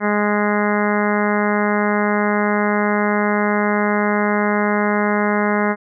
harmonic tone, 207.7 Hz, G#3, in tune, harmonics 1 / 2 / 3 / 4 / 5 / 6 / 7 / 8 / 9 / 10, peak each -19 / -22 / -24 / -25 / -26 / -27 / -27 / -28 / -29 / -29 dBFS, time 0-5.76 s, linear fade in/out 50 ms, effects none

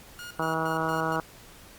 sawtooth tone with tremolo, 1430 Hz, F6, 41 cents sharp, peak -35 dBFS, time 0.19-1.16 s, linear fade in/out 0 ms, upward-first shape square, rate 4.3 Hz, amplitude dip 80%
harmonic tone, 160.9 Hz, E3, 42 cents flat, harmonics 1 / 2 / 3 / 4 / 5 / 6 / 7 / 8 / 9, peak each -34 / -34 / -34 / -34 / -34 / -34 / -34 / -34 / -34 dBFS, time 0.39-1.2 s, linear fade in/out 2 ms
effects pink hiss -50 dBFS RMS until 1.78 s + Opus 48 kbps

